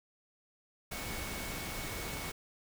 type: tone in noise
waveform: sine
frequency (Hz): 2217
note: C#7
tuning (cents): 0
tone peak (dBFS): -47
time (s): 0.91-2.32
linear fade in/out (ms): 10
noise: pink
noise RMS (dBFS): -40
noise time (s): 0.91-2.32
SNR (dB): -10
effects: none

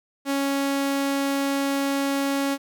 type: tone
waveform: sawtooth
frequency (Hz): 277.1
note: C#4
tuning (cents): -1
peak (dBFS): -18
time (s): 0.25-2.58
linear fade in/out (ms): 50
effects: none

